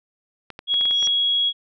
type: clicks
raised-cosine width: 0.3 ms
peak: -19 dBFS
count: 8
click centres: 0.503 / 0.591 / 0.741 / 0.811 / 0.855 / 0.91 / 1.027 / 1.073 s
type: tone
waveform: sine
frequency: 3322 Hz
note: G#7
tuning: in tune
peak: -17 dBFS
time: 0.67-1.53 s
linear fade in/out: 50 ms
type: tone with exponential growth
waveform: sine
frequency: 5710 Hz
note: F8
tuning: 37 cents sharp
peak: -22 dBFS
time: 0.9-1.07 s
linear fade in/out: 2 ms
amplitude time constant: 36 ms
effects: none